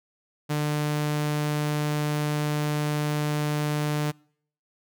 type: tone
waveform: sawtooth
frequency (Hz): 149.3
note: D3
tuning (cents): +29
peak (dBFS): -20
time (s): 0.49-4.12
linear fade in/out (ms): 20
effects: noise-tail reverb RT60 0.6 s tail -26 dB re dry